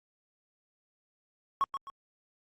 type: tone with echo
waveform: triangle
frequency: 1100 Hz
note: C#6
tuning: 14 cents flat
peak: -21 dBFS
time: 1.61-1.64 s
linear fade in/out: 0 ms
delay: 130 ms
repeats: 2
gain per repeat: -9 dB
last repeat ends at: 1.9 s
effects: tanh soft clip ceiling -19 dBFS + Opus 48 kbps